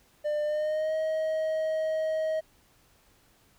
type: tone with pitch glide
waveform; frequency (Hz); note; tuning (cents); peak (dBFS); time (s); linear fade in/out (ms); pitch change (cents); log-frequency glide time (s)
triangle; 598 to 631.4; D5 to D#5; +31 to +25; -24; 0.24-2.41; 20; +94; 0.43-0.95
effects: pink hiss -63 dBFS RMS until 3.58 s